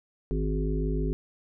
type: harmonic tone with a mistuned harmonic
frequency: 51.91 Hz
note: G#1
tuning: in tune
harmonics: 1 / 3 / 5 / 7 / 8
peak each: -27 / -32 / -34 / -35 / -36 dBFS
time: 0.31-1.13 s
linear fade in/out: 0 ms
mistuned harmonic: 7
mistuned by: +24 cents
effects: none